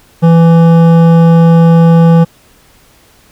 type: tone with hard clipping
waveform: triangle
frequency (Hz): 166.4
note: E3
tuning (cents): +17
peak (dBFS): -4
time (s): 0.22-2.25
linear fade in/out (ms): 20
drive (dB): 16
effects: pink hiss -45 dBFS RMS until 3.31 s